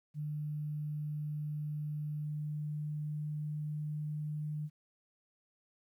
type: tone with pitch glide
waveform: sine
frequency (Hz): 150 to 151.04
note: D3 to D3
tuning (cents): +37 to +49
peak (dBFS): -35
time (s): 0.14-4.7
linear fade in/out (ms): 50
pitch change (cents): +12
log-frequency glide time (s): 2.22-4.36
effects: 12-bit